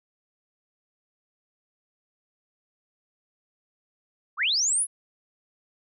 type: linear sweep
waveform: sine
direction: up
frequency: 974 to 10770 Hz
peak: -21 dBFS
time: 4.37-4.87 s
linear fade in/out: 50 ms
effects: none